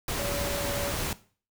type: tone in noise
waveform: sine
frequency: 570 Hz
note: C#5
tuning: 48 cents sharp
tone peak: -33 dBFS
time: 0.19-0.92 s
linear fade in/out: 2 ms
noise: pink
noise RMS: -31 dBFS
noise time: 0.08-1.13 s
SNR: -5 dB
effects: noise-tail reverb RT60 0.4 s tail -17 dB re dry